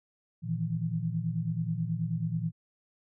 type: tone cluster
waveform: sine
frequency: 116 / 158.6 / 167.9 Hz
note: A#2 / D#3 / E3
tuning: -8 / +33 / +32 cents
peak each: -34 / -33 / -32 dBFS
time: 0.42-2.52 s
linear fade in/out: 50 ms
effects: none